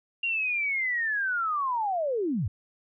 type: linear sweep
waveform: sine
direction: down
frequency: 2794 to 77.78 Hz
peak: -25 dBFS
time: 0.23-2.48 s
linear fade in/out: 5 ms
effects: none